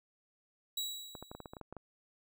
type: tone with exponential decay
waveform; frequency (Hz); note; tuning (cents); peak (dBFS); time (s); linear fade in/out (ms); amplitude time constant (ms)
sawtooth; 3888; B7; -28; -30; 0.77-1.6; 5; 180
type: clicks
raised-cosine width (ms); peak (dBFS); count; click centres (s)
1; -31; 11; 1.152 / 1.226 / 1.315 / 1.35 / 1.403 / 1.458 / 1.535 / 1.568 / 1.613 / 1.726 / 1.767
effects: none